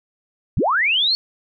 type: linear sweep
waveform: sine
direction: up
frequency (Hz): 45.57 to 4435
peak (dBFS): -15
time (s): 0.57-1.15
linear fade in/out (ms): 0
effects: none